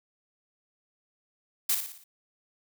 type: noise with echo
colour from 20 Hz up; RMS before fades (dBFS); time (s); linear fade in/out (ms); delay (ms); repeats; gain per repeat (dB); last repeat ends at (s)
blue; -25; 1.69-1.75; 5; 58; 5; -6; 2.04
effects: none